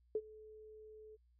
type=tone with ADSR envelope; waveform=sine; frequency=431.7 Hz; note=A4; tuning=33 cents flat; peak=-31 dBFS; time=0.15-1.17 s; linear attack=3 ms; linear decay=53 ms; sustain=-22 dB; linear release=26 ms; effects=added 60 Hz sine -68 dBFS peak until 1.39 s